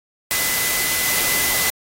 sine tone in noise, 2014 Hz, B6, 33 cents sharp, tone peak -25 dBFS, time 0.31-1.7 s, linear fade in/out 0 ms, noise white, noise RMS -20 dBFS, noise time 0.31-1.7 s, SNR -8 dB, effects AAC 48 kbps

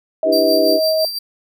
sine tone with pitch glide, 637 to 633.3 Hz, D#5 to D#5, +41 to +30 cents, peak -14 dBFS, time 0.23-1.05 s, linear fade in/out 2 ms, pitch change -11 cents, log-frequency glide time 0.5-0.62 s
sine chord, E minor seventh, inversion third, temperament just, 296.7 / 329.6 / 395.6 / 494.4 Hz, D4 / E4 / G4 / B4, +18 / 0 / +16 / +2 cents, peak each -20 dBFS, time 0.24-0.8 s, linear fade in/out 50 ms
45% pulse tone with tremolo, 4699 Hz, D8, in tune, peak -17 dBFS, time 0.32-1.19 s, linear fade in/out 10 ms, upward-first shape sine, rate 5.9 Hz, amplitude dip 60%
effects none

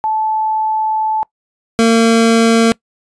sine / 25% pulse tone pair in turn, 871 / 228 Hz, A5 / A#3, -18 / -38 cents, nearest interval octave + major seventh, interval 2320 cents, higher first, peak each -13 / -4 dBFS, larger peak second, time 0.04-1.23 / 1.79-2.72 s, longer first, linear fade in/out 0 ms, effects noise-tail reverb RT60 0.1 s tail -23 dB re dry + resampled to 22050 Hz

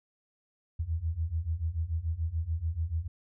sine beating tone pair, 78.1 / 85 Hz, D#2 / F2, +7 / -46 cents, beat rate 6.9 Hz, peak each -33 / -31 dBFS, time 0.79-3.08 s, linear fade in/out 10 ms, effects none

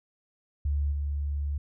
sine tone with level steps, 72 Hz, D2, 34 cents flat, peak -24 / -27 dBFS, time 0.65-1.58 s, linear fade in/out 5 ms, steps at 0.91 s, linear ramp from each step 20 ms, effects none

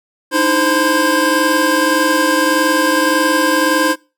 square tone cluster, 300.8 / 322.5 / 521 / 1028 / 1602 Hz, D4 / E4 / C5 / C6 / G6, +42 / -38 / -7 / -31 / +37 cents, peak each -19 dBFS, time 0.31-3.96 s, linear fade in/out 50 ms, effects noise-tail reverb RT60 0.3 s tail -23 dB re dry

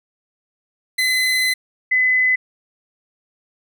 30% pulse / sine tone pair in turn, 2029 / 2017 Hz, B6 / B6, +46 / +36 cents, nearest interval unison, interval 10 cents, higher first, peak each -13 dBFS, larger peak neither, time 0.98-1.54 / 1.91-2.36 s, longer first, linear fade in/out 10 ms, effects none

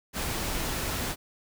pink noise, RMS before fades -31 dBFS, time 0.13-1.16 s, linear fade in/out 50 ms, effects none

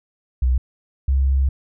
sine tone pair in turn, 63 / 67.27 Hz, B1 / C2, +35 / +49 cents, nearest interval minor second, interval 114 cents, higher second, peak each -14 dBFS, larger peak neither, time 0.42-0.58 / 1.08-1.49 s, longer second, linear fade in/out 5 ms, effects none

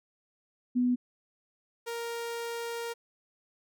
sine / sawtooth tone pair in turn, 247.4 / 467 Hz, B3 / A#4, +3 / +3 cents, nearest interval major seventh, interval 1100 cents, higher second, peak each -23 / -30 dBFS, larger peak first, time 0.75-0.96 / 1.86-2.94 s, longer second, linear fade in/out 20 ms, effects none

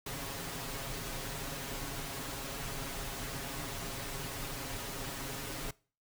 pink noise with comb filter, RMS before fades -40 dBFS, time 0.06-5.71 s, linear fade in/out 5 ms, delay 7.3 ms, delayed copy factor +0.7, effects noise-tail reverb RT60 0.4 s tail -23 dB re dry

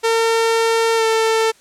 sawtooth tone with pitch glide, 454.6 to 446.5 Hz, A#4 to A4, -43 to +25 cents, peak -10 dBFS, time 0.03-1.52 s, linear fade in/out 20 ms, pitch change -32 cents, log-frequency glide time 0.96-1.04 s, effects white hiss -51 dBFS RMS until 1.6 s + low-pass 9000 Hz 12 dB/octave

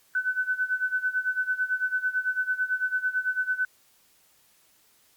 sine tone with tremolo, 1508 Hz, F#6, 32 cents sharp, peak -21 dBFS, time 0.15-3.65 s, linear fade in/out 2 ms, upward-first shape sine, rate 9 Hz, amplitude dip 85%, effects white hiss -62 dBFS RMS until 5.16 s + Opus 48 kbps

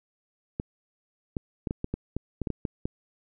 clicks, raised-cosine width 3 ms, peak -16 dBFS, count 12, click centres 0.599 / 1.368 / 1.672 / 1.709 / 1.844 / 1.94 / 2.166 / 2.417 / 2.472 / 2.503 / 2.652 / 2.855 s, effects none

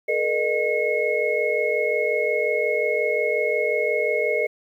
sine tone cluster, 432 / 477.6 / 610 / 2175 Hz, A4 / A#4 / D#5 / C#7, -32 / +42 / -34 / -33 cents, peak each -25 dBFS, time 0.08-4.47 s, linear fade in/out 10 ms, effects 9-bit

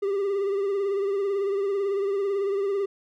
triangle tone with vibrato, 397 Hz, G4, 22 cents sharp, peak -21 dBFS, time 0.02-2.86 s, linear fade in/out 10 ms, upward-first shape triangle, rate 18 Hz, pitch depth 58 cents each way, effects none

